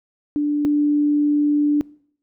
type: tone pair in turn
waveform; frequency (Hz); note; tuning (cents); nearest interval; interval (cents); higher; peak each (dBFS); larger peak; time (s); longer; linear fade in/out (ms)
sine; 293.9 / 293.9; D4 / D4; +1 / +1; unison; 0; neither; -17 / -14; second; 0.36-0.65 / 0.65-1.81; second; 0
effects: noise-tail reverb RT60 0.6 s tail -23 dB re dry